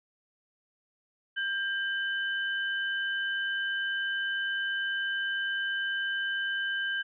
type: tone pair together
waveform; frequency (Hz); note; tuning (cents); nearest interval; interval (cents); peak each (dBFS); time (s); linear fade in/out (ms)
sine; 1590 / 3019; G6 / F#7; +24 / +34; major seventh; 1110; -29 / -36; 1.36-7.03; 20
effects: none